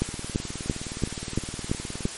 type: two click trains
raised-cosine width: 3 ms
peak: -10 / -21 dBFS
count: 7 / 39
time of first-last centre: 0.02-2.054 / 0.09-2.059 s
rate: 2.95 / 19.3 Hz
effects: white hiss -36 dBFS RMS until 2.17 s + MP3 48 kbps